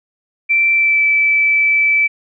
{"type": "tone with pitch glide", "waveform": "sine", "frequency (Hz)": [2342, 2314], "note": ["D7", "D7"], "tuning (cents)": [-5, -26], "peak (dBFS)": -10, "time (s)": [0.49, 2.08], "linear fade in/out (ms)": 20, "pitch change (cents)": -21, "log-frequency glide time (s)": [0.72, 1.03], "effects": []}